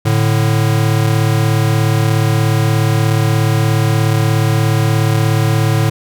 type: tone pair together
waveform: square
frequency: 110 / 146.83 Hz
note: A2 / D3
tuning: 0 / 0 cents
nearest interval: perfect fourth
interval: 500 cents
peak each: -13 / -16 dBFS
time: 0.05-5.9 s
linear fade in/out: 10 ms
effects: none